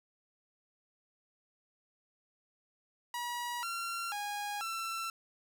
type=tone with pitch steps; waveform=sawtooth; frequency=963 / 1371 / 822 / 1342 Hz; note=B5 / F6 / G#5 / E6; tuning=-44 / -32 / -18 / +31 cents; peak=-32 dBFS; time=3.14-5.1 s; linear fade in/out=2 ms; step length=490 ms; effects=none